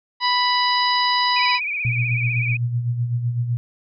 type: harmonic tone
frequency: 987.8 Hz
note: B5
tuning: in tune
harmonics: 1 / 2 / 3 / 4 / 5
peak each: -19 / -24 / -27 / -25 / -24 dBFS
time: 0.2-1.6 s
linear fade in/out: 50 ms
type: tone with vibrato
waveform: sine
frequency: 2385 Hz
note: D7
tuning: 26 cents sharp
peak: -22 dBFS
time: 1.36-2.57 s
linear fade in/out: 5 ms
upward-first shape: sine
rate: 16 Hz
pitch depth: 85 cents each way
type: tone with tremolo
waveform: sine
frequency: 120 Hz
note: B2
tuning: 49 cents flat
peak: -17 dBFS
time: 1.85-3.57 s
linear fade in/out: 0 ms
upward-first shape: sine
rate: 7.9 Hz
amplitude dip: 55%
effects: none